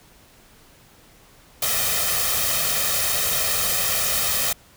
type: noise with comb filter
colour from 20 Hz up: white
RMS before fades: -22 dBFS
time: 1.62-4.53 s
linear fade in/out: 5 ms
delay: 1.6 ms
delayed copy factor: +0.7
effects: pink hiss -52 dBFS RMS until 4.76 s